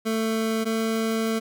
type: tone pair in turn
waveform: 25% pulse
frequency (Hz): 222.3 / 223.4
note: A3 / A3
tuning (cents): +18 / +27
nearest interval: unison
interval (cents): 9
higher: second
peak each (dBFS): -19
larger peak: neither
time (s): 0.05-0.65 / 0.65-1.4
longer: second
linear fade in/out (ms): 20
effects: none